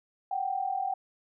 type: tone pair together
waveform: sine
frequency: 741.7 / 782 Hz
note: F#5 / G5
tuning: +4 / -4 cents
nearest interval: minor second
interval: 92 cents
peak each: -32 / -30 dBFS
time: 0.31-0.94 s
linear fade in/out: 5 ms
effects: none